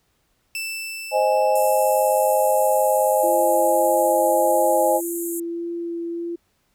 sawtooth tone with exponential decay, 2653 Hz, E7, 10 cents sharp, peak -22 dBFS, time 0.55-4.14 s, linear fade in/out 1 ms, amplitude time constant 780 ms
sine chord, Ab major, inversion first, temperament equal, 523.3 / 622.3 / 830.6 Hz, C5 / Eb5 / Ab5, 0 / 0 / 0 cents, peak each -20 dBFS, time 1.11-5.01 s, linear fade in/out 50 ms
white band-pass noise, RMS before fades -32 dBFS, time 1.55-5.4 s, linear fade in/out 5 ms, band 6900 to 14000 Hz, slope 96 dB/octave
sine tone with vibrato, 339.6 Hz, F4, 48 cents flat, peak -25 dBFS, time 3.23-6.36 s, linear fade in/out 10 ms, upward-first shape sine, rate 1.7 Hz, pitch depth 9 cents each way
effects pink hiss -67 dBFS RMS until 6.74 s

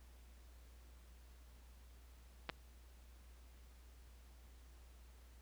clicks, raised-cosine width 0.3 ms, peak -26 / -25 dBFS, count 2, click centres 2.492 / 2.498 s, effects added 60 Hz sine -58 dBFS peak until 5.41 s + pink hiss -69 dBFS RMS until 5.41 s

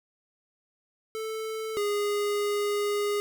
square tone pair in turn, 440 / 411.6 Hz, A4 / G#4, 0 / -16 cents, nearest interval minor second, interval 116 cents, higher first, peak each -32 / -26 dBFS, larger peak second, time 1.15-1.77 / 1.77-3.2 s, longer second, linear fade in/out 0 ms, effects none

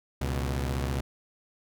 sawtooth tone pair together, 69 / 122.94 Hz, C#2 / B2, -7 / -7 cents, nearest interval minor seventh, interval 1000 cents, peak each -25 / -29 dBFS, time 0.21-1.01 s, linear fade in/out 5 ms, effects none

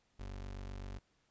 30% pulse tone, 47.8 Hz, G1, 43 cents flat, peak -40 dBFS, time 0.19-0.99 s, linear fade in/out 10 ms, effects pink hiss -75 dBFS RMS until 1.3 s + resampled to 16000 Hz

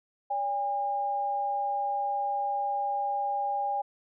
sine tone pair together, 571.9 / 810 Hz, D5 / G#5, -46 / -43 cents, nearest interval tritone, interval 603 cents, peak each -37 / -27 dBFS, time 0.3-3.82 s, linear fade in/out 10 ms, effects none

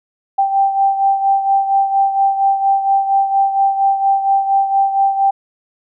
sine beating tone pair, 784 / 788.3 Hz, G5 / G5, 0 / +9 cents, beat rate 4.3 Hz, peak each -12 / -19 dBFS, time 0.38-5.31 s, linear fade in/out 10 ms, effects none

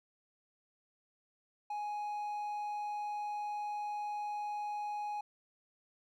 triangle tone, 833 Hz, G#5, 5 cents sharp, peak -34 dBFS, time 1.7-5.21 s, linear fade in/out 5 ms, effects none

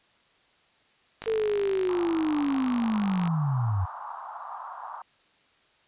click train, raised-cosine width 0.3 ms, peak -20 dBFS, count 105, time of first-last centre 1.22-3.275 s, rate 50.6 Hz
sine linear sweep, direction down, 451.8 to 87.1 Hz, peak -23 dBFS, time 1.26-3.86 s, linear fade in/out 20 ms
white band-pass noise, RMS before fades -39 dBFS, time 1.89-5.02 s, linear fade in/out 2 ms, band 760 to 1200 Hz, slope 48 dB/octave
effects white hiss -63 dBFS RMS until 5.87 s + resampled to 8000 Hz

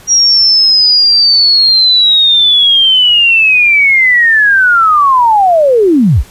sine linear sweep, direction down, 5700 to 32.47 Hz, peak -4 dBFS, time 0.07-6.24 s, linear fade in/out 50 ms, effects pink hiss -38 dBFS RMS until 6.3 s + resampled to 32000 Hz

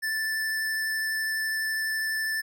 square tone with vibrato, 1760 Hz, A6, in tune, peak -27 dBFS, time 0.02-2.42 s, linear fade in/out 20 ms, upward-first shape triangle, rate 12 Hz, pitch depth 12 cents each way, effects none

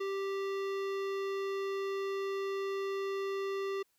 sine tone with hard clipping, 391.8 Hz, G4, 1 cent flat, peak -35 dBFS, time 0-3.83 s, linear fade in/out 10 ms, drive 17 dB, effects white hiss -75 dBFS RMS until 3.98 s

